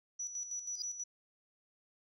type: tone with tremolo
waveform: sine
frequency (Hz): 5900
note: F#8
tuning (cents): -6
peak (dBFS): -36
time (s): 0.19-1.04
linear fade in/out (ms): 10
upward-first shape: square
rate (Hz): 6.2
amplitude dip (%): 60
type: tone with exponential growth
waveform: sine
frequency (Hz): 4910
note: D#8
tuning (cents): -24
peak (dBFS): -31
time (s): 0.73-0.82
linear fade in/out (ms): 1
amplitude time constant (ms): 19
effects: tanh soft clip ceiling -29 dBFS